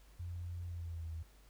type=tone with pitch glide; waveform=sine; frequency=87.31 to 80.99 Hz; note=F2 to E2; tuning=0 to -30 cents; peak=-40 dBFS; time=0.19-1.23 s; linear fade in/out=10 ms; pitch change=-130 cents; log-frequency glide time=0.68-1.1 s; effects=added 50 Hz sine -59 dBFS peak until 1.49 s + pink hiss -67 dBFS RMS until 1.49 s